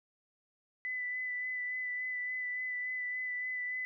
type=tone with vibrato; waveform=sine; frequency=1998 Hz; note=B6; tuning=20 cents sharp; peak=-34 dBFS; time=0.85-3.85 s; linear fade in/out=0 ms; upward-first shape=sine; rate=3.5 Hz; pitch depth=16 cents each way; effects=none